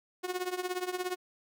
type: tone with tremolo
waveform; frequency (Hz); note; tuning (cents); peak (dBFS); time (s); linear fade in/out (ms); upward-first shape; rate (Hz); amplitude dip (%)
sawtooth; 363.8; F#4; -29; -25; 0.23-1.16; 20; triangle; 17; 90
effects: none